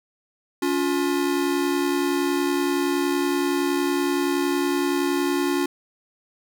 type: tone pair together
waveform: square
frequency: 283.6 / 354.3 Hz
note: C#4 / F4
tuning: +40 / +25 cents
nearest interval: major third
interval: 385 cents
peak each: -24 dBFS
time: 0.62-5.66 s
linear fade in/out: 5 ms
effects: none